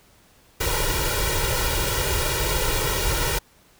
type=noise with comb filter; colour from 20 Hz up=pink; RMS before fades=-23 dBFS; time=0.6-3.39 s; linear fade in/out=10 ms; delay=2.1 ms; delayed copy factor=+0.95; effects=pink hiss -56 dBFS RMS until 3.79 s